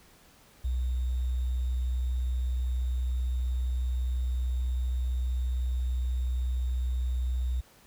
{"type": "tone with sample-and-hold", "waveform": "sine", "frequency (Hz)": 62.4, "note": "B1", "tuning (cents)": 19, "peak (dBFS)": -26, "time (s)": [0.64, 7.61], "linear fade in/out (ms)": 10, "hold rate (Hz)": 3675, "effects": ["pink hiss -58 dBFS RMS until 7.86 s"]}